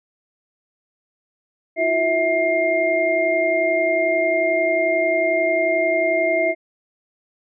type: tone cluster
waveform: sine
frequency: 329 / 360.2 / 652 / 2116 Hz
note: E4 / F#4 / E5 / C7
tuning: -3 / -46 / -19 / +19 cents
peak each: -27 / -26 / -18 / -22 dBFS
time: 1.76-6.55 s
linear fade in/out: 50 ms
effects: none